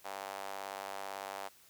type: tone with high-pass filter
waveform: sawtooth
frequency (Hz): 98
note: G2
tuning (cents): 0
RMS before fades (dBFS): -43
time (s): 0.04-1.49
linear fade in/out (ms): 20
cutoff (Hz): 740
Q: 2.3
effects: white hiss -62 dBFS RMS until 1.69 s